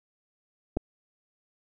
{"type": "clicks", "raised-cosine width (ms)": 2, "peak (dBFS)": [-21, -13], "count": 2, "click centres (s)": [0.768, 0.771], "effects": []}